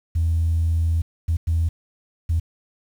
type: tone bursts at uneven times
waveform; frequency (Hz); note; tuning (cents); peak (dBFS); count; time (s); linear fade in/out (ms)
sine; 82.41; E2; 0; -16; 4; 0.15-1.02 / 1.28-1.37 / 1.47-1.69 / 2.29-2.4; 10
effects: tanh soft clip ceiling -13 dBFS + 8-bit